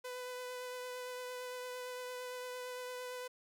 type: tone with vibrato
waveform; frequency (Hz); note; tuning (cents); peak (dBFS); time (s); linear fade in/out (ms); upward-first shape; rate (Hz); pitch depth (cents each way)
sawtooth; 500; B4; +21; -38; 0.04-3.28; 10; triangle; 8.8; 16
effects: none